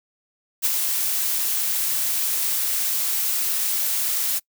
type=noise with ADSR envelope; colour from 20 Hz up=blue; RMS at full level=-19 dBFS; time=0.62-4.4 s; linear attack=32 ms; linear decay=32 ms; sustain=-4 dB; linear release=27 ms; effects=noise-tail reverb RT60 0.1 s tail -25 dB re dry